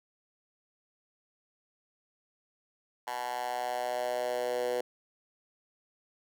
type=tone with high-pass filter sweep; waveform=10% pulse; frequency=123.47 Hz; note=B2; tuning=in tune; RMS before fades=-33 dBFS; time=3.07-4.81 s; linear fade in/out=5 ms; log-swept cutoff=910 to 470 Hz; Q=3.9; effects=none